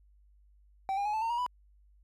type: tone with pitch steps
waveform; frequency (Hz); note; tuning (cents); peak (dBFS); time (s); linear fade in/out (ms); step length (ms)
triangle; 774 / 806.4 / 840.2 / 875.3 / 912 / 950.2 / 989.9; G5 / G5 / G#5 / A5 / A#5 / A#5 / B5; -22 / +49 / +20 / -9 / -38 / +33 / +4; -27; 0.89-1.464; 0; 82
effects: added 50 Hz sine -59 dBFS peak until 2.03 s